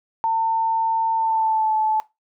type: tone with pitch glide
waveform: sine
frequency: 900 to 868.8 Hz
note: A5 to A5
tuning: +39 to -22 cents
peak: -17 dBFS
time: 0.24-2 s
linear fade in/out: 0 ms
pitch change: -61 cents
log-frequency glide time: 1.16-1.74 s
effects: noise-tail reverb RT60 0.2 s tail -19 dB re dry